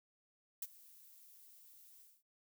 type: noise with ADSR envelope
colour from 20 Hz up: violet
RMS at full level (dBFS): -39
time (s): 0.62-2.23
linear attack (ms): 4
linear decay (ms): 37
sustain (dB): -22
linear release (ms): 220
effects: none